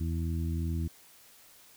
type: harmonic tone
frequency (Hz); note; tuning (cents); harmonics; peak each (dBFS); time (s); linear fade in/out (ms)
82.41; E2; 0; 1 / 2 / 3 / 4; -30 / -36 / -40 / -42; 0-0.88; 10
effects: white hiss -57 dBFS RMS until 1.76 s